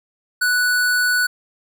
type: tone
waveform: square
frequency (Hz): 1480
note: F#6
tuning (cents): 0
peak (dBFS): -16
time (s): 0.41-1.27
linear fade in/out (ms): 10
effects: none